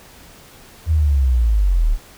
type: linear sweep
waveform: sine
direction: down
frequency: 82.3 to 34 Hz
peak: -12 dBFS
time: 0.86-1.98 s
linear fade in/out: 50 ms
effects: pink hiss -44 dBFS RMS until 2.17 s